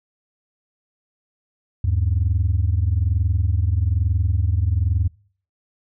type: tone pair together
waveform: sine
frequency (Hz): 78.18 / 99.3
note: D#2 / G2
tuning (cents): +9 / +23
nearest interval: major third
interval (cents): 414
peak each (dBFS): -18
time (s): 1.84-5.08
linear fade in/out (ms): 5
effects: noise-tail reverb RT60 0.5 s tail -26 dB re dry + tanh soft clip ceiling -11 dBFS